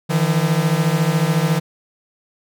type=beating tone pair; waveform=45% pulse; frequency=153.7 / 167.7 Hz; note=D#3 / E3; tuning=-21 / +30 cents; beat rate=14 Hz; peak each=-18 dBFS; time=0.09-1.6 s; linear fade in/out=20 ms; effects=none